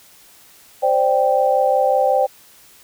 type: chord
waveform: sine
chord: C suspended second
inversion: none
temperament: just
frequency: 523.3 / 588.7 / 784.9 Hz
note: C5 / D5 / G5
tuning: 0 / +4 / +2 cents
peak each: -17 / -19 / -17 dBFS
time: 0.82-2.27 s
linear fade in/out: 20 ms
effects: white hiss -48 dBFS RMS until 2.83 s